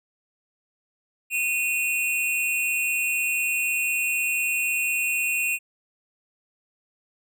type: tone pair together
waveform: square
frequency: 2489 / 2725 Hz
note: D#7 / F7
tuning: 0 / -43 cents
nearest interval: major second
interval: 157 cents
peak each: -26 dBFS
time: 1.3-5.59 s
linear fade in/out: 50 ms
effects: none